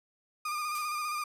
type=tone with vibrato; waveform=35% pulse; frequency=1212 Hz; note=D#6; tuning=46 cents flat; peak=-30 dBFS; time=0.45-1.24 s; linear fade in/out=5 ms; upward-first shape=square; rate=15 Hz; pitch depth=27 cents each way
type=noise with exponential decay; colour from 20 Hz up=blue; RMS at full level=-39 dBFS; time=0.75-1.06 s; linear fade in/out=0 ms; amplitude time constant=67 ms
effects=resampled to 32000 Hz